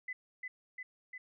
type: tone with echo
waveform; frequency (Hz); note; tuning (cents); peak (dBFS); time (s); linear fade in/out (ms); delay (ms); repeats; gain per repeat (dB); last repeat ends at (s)
sine; 2012; B6; +32; -37; 0.08-0.13; 5; 350; 3; -2; 1.18
effects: none